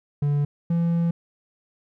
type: tone pair in turn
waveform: triangle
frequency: 144.7 / 169.1 Hz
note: D3 / E3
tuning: -25 / +44 cents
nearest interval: minor third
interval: 269 cents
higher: second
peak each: -17 dBFS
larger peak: neither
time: 0.22-0.45 / 0.7-1.11 s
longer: second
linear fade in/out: 5 ms
effects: none